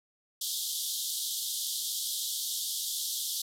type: band-pass noise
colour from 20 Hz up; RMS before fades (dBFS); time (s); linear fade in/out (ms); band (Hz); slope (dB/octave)
pink; -34; 0.41-3.42; 5; 3200 to 15000; 96
effects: none